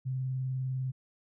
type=tone with vibrato; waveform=sine; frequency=130 Hz; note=C3; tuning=11 cents flat; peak=-30 dBFS; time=0.05-0.92 s; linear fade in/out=20 ms; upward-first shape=square; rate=20 Hz; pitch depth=29 cents each way; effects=none